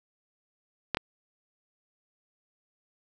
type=clicks; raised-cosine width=0.3 ms; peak=-10 / -12 dBFS; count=2; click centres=0.947 / 0.971 s; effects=none